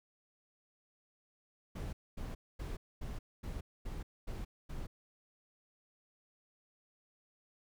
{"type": "noise bursts", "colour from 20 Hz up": "brown", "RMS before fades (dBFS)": -41, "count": 8, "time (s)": [1.75, 4.87], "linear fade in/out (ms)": 10, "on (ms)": 180, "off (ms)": 240, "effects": []}